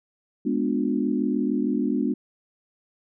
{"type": "chord", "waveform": "sine", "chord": "G# diminished seventh", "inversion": "none", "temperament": "equal with one note detuned", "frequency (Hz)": [207.7, 246.9, 293.7, 358.4], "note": ["G#3", "B3", "D4", "F4"], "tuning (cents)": [0, 0, 0, 45], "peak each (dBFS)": [-27, -25, -26, -31], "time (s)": [0.45, 2.14], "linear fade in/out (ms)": 10, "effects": []}